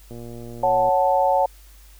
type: click train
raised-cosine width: 2 ms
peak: -25 dBFS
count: 93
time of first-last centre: 0.11-0.89 s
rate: 118 Hz
type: chord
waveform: sine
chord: F# minor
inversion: second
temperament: equal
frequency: 554.4 / 740 / 880 Hz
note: C#5 / F#5 / A5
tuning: 0 / 0 / 0 cents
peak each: -20 dBFS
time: 0.63-1.46 s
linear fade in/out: 5 ms
effects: added 50 Hz sine -45 dBFS peak until 1.99 s + white hiss -53 dBFS RMS until 1.99 s